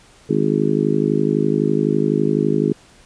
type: harmonic tone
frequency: 51.91 Hz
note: G#1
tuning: in tune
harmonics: 3 / 4 / 5 / 6 / 7 / 8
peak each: -22 / -22 / -22 / -22 / -22 / -22 dBFS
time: 0.29-2.73 s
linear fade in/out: 10 ms
effects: pink hiss -49 dBFS RMS until 3.05 s + resampled to 22050 Hz